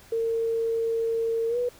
sine tone with pitch glide, 455.9 to 488.6 Hz, A#4 to B4, -39 to -19 cents, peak -23 dBFS, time 0.12-1.69 s, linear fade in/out 5 ms, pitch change +120 cents, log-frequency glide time 1.48-1.58 s, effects pink hiss -52 dBFS RMS until 1.79 s

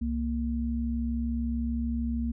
sine tone pair together, 66.27 / 233.1 Hz, C2 / A#3, +23 / 0 cents, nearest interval octave + minor seventh, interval 2177 cents, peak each -30 / -29 dBFS, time 0.01-2.32 s, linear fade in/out 10 ms, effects none

